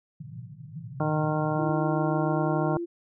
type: band-pass noise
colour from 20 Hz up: pink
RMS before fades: -40 dBFS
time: 0.2-1.7 s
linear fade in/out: 5 ms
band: 110 to 170 Hz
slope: 96 dB/octave
type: harmonic tone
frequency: 153.8 Hz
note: D#3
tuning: 20 cents flat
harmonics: 1 / 2 / 3 / 4 / 5 / 6 / 7 / 9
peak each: -27 / -31 / -35 / -31 / -33 / -36 / -36 / -38 dBFS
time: 1-2.77 s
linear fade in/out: 2 ms
type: tone with pitch glide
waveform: sine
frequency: 334.1 to 342.7 Hz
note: E4 to F4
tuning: +23 to -33 cents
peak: -29 dBFS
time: 1.58-2.86 s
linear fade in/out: 20 ms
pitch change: +44 cents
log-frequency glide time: 2.2-2.63 s
effects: none